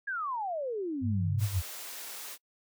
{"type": "exponential sweep", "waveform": "sine", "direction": "down", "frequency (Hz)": [1681, 79.3], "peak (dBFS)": -31, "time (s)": [0.07, 1.62], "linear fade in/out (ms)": 10}
{"type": "tone with vibrato", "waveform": "sine", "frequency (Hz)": 99.1, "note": "G2", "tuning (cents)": 19, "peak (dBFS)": -28, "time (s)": [1.01, 1.62], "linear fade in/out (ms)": 50, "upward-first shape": "sine", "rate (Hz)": 3, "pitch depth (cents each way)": 29}
{"type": "high-pass noise", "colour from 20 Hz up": "white", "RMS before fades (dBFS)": -42, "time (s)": [1.38, 2.38], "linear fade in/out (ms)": 50, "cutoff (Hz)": 380, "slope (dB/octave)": 12}
{"effects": ["noise-tail reverb RT60 0.1 s tail -26 dB re dry"]}